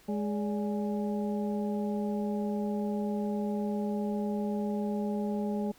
harmonic tone with a mistuned harmonic, 207.7 Hz, G#3, in tune, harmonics 1 / 2 / 3 / 4, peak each -30 / -36 / -40 / -42 dBFS, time 0.08-5.72 s, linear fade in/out 10 ms, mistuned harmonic 3, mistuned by -120 cents, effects pink hiss -59 dBFS RMS until 5.78 s

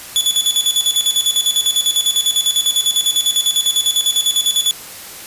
sawtooth tone with tremolo, 3443 Hz, A7, 38 cents flat, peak -8 dBFS, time 0.16-4.71 s, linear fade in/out 0 ms, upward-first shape square, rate 10 Hz, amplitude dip 70%, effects white hiss -33 dBFS RMS until 5.26 s + resampled to 32000 Hz

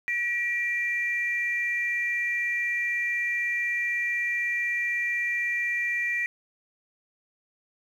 sine tone pair together, 1926 / 2362 Hz, B6 / D7, -44 / +9 cents, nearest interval major third, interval 353 cents, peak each -26 / -28 dBFS, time 0.08-6.26 s, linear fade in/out 0 ms, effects tanh soft clip ceiling -17 dBFS + 9-bit

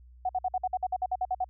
sine tone bursts, 740 Hz, F#5, in tune, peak -25 dBFS, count 13, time 0.25-1.444 s, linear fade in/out 5 ms, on 42 ms, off 54 ms, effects added 61 Hz sine -50 dBFS peak until 1.49 s

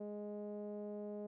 sawtooth tone with low-pass filter, 207.7 Hz, G#3, in tune, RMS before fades -45 dBFS, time 0-1.27 s, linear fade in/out 10 ms, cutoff 540 Hz, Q 5.5, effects none

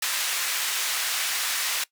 pink band-pass noise, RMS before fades -27 dBFS, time 0.02-1.84 s, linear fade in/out 5 ms, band 1700 to 16000 Hz, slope 12 dB/octave, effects noise-tail reverb RT60 0.1 s tail -20 dB re dry

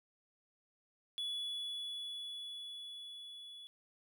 triangle tone with level ramp, 3411 Hz, G#7, 46 cents sharp, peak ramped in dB -35 to -48 dBFS, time 1.18-3.67 s, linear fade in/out 0 ms, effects none

